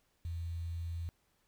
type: tone with quantisation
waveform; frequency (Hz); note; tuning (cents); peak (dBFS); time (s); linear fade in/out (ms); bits
sine; 84.1; E2; +35; -36; 0.25-1.09; 0; 10
effects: pink hiss -75 dBFS RMS until 1.47 s